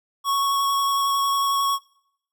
square tone with vibrato, 1108.7 Hz, C#6, in tune, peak -20 dBFS, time 0.24-1.79 s, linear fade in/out 50 ms, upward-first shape square, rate 11 Hz, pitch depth 9 cents each way, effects noise-tail reverb RT60 0.8 s tail -26 dB re dry

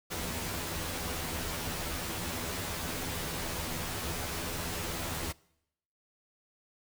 pink noise with comb filter, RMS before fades -36 dBFS, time 0.1-5.33 s, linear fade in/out 20 ms, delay 12 ms, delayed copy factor +0.95, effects noise-tail reverb RT60 0.8 s tail -24 dB re dry

